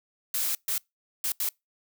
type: noise bursts at uneven times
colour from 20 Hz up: blue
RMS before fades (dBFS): -28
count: 4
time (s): 0.34-0.55 / 0.68-0.78 / 1.24-1.32 / 1.4-1.49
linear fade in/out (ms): 2
effects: noise-tail reverb RT60 0.2 s tail -26 dB re dry